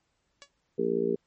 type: tone with exponential decay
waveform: 5% pulse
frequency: 566 Hz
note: C#5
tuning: 36 cents sharp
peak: -30 dBFS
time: 0.42-0.5 s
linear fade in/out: 0 ms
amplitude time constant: 17 ms
type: harmonic tone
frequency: 57.7 Hz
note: A#1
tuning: 17 cents flat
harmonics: 3 / 4 / 5 / 6 / 7 / 8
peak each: -37 / -33 / -38 / -34 / -27 / -31 dBFS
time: 0.78-1.16 s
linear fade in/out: 10 ms
effects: pink hiss -75 dBFS RMS until 1.26 s + MP3 32 kbps